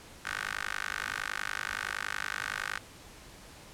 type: tone with high-pass filter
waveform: 15% pulse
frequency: 50.7 Hz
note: G#1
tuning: 41 cents flat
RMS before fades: -36 dBFS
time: 0.25-2.78 s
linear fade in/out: 5 ms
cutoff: 1500 Hz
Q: 3.3
effects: pink hiss -51 dBFS RMS until 3.73 s + low-pass 11000 Hz 12 dB/octave